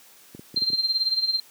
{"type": "clicks", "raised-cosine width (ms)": 3, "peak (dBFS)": -25, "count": 7, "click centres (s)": [0.349, 0.394, 0.543, 0.574, 0.621, 0.702, 0.732]}
{"type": "tone with tremolo", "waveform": "sine", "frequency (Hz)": 4159, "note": "C8", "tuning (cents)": -11, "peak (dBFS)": -18, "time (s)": [0.56, 1.4], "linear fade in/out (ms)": 5, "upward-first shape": "sine", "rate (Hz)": 18, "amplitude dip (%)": 75}
{"effects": ["white hiss -52 dBFS RMS until 1.5 s", "high-pass 150 Hz 12 dB/octave"]}